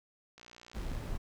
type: click train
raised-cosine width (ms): 0.2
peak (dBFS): -35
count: 36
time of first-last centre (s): 0.38-0.967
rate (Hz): 59.6
type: noise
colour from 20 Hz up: brown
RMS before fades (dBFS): -37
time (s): 0.74-1.18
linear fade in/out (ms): 20
effects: none